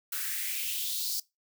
blue noise with high-pass filter sweep, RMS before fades -33 dBFS, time 0.12-1.2 s, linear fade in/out 5 ms, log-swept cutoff 1400 to 5000 Hz, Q 3.7, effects noise-tail reverb RT60 0.2 s tail -21 dB re dry

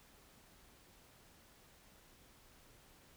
silence, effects pink hiss -64 dBFS RMS until 3.16 s

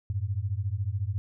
sine beating tone pair, 92.5 / 106.5 Hz, F#2 / G#2, 0 / +44 cents, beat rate 14 Hz, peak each -30 dBFS, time 0.1-1.18 s, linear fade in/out 0 ms, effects none

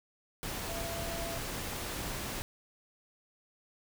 sine tone in noise, 673 Hz, E5, 36 cents sharp, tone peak -40 dBFS, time 0.69-1.38 s, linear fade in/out 0 ms, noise pink, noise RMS -38 dBFS, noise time 0.43-2.42 s, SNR -5 dB, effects none

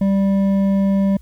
sine tone with hard clipping, 196 Hz, G3, in tune, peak -15 dBFS, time 0.01-1.17 s, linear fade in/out 5 ms, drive 7 dB, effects added 60 Hz sine -39 dBFS peak until 1.21 s + white hiss -59 dBFS RMS until 1.21 s

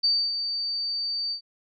sine tone with ADSR envelope, 4607 Hz, D8, 34 cents flat, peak -18 dBFS, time 0.03-1.41 s, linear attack 15 ms, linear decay 270 ms, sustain -8 dB, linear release 94 ms, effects none

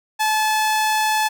sawtooth tone, 864 Hz, A5, 32 cents flat, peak -13 dBFS, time 0.19-1.29 s, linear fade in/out 20 ms, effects none

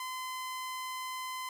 sawtooth tone, 1026 Hz, C6, 34 cents flat, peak -33 dBFS, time 0-1.49 s, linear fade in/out 2 ms, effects none

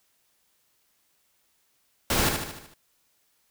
pink noise with echo, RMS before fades -24 dBFS, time 2.1-2.29 s, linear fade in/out 2 ms, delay 75 ms, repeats 6, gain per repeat -5 dB, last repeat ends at 2.74 s, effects white hiss -69 dBFS RMS until 3.5 s

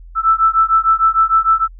sine beating tone pair, 1318.5 / 1325.1 Hz, E6 / E6, 0 / +9 cents, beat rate 6.6 Hz, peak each -13 dBFS, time 0.15-1.68 s, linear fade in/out 50 ms, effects added 42 Hz sine -34 dBFS peak until 1.79 s

